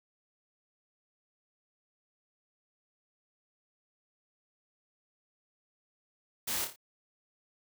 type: noise with echo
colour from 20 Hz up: white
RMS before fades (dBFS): -34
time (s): 6.47-6.65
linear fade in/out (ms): 10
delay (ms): 28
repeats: 4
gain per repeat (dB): -6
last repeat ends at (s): 6.762
effects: none